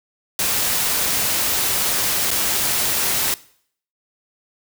white noise with dropouts, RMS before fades -20 dBFS, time 0.39-3.34 s, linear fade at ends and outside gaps 1 ms, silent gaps 2.306-2.313 s, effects noise-tail reverb RT60 0.6 s tail -20 dB re dry

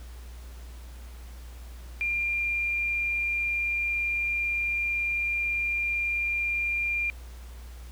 sine tone, 2394 Hz, D7, 33 cents sharp, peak -25 dBFS, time 2.01-7.1 s, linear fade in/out 0 ms, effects added 60 Hz sine -40 dBFS peak until 7.91 s + pink hiss -53 dBFS RMS until 7.91 s

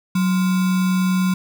sine tone with sample-and-hold, 185 Hz, F#3, in tune, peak -15 dBFS, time 0.15-1.34 s, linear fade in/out 5 ms, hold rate 1225 Hz, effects none

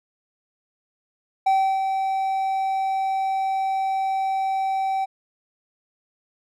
triangle tone with ADSR envelope, 771 Hz, G5, 29 cents flat, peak -13 dBFS, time 1.46-5.06 s, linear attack 9 ms, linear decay 320 ms, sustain -6 dB, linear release 24 ms, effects none

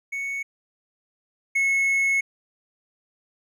triangle tone pair in turn, 2217 / 2188 Hz, C#7 / C#7, 0 / -23 cents, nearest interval unison, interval 23 cents, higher first, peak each -25 / -17 dBFS, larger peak second, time 0.12-0.43 / 1.55-2.21 s, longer second, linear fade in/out 10 ms, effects none

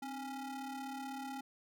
square ring-modulated tone, 280 Hz, C#4, 18 cents sharp, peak -39 dBFS, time 0.02-1.41 s, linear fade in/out 5 ms, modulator 542 Hz, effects none

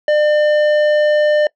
sine tone with tanh clipping, 600 Hz, D5, 37 cents sharp, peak -12 dBFS, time 0.08-1.47 s, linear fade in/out 2 ms, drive 11 dB, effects noise-tail reverb RT60 0.1 s tail -24 dB re dry

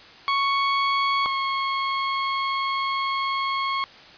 sawtooth tone pair in turn, 1108.7 / 1090.3 Hz, C#6 / C#6, 0 / -29 cents, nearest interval unison, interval 29 cents, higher first, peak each -16 / -19 dBFS, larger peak first, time 0.28-1.26 / 1.26-3.84 s, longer second, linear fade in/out 0 ms, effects white hiss -46 dBFS RMS until 4.17 s + resampled to 11025 Hz

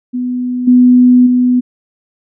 sine tone with level steps, 248.7 Hz, B3, 12 cents sharp, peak -14 / -3 / -7 dBFS, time 0.13-1.61 s, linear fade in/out 20 ms, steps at 0.67 / 1.26 s, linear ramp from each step 10 ms, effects none

